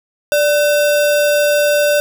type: tone with sample-and-hold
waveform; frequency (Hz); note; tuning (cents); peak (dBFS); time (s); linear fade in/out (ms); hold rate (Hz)
sine; 587.3; D5; 0; -10; 0.32-2; 0; 2100
effects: none